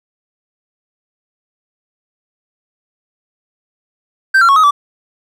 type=tone with pitch steps; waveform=triangle; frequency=1560 / 1369 / 1105 / 1264 / 1155 Hz; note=G6 / F6 / C#6 / D#6 / D6; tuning=-9 / -35 / -6 / +27 / -29 cents; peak=-4 dBFS; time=4.34-4.71 s; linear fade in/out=10 ms; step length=74 ms; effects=none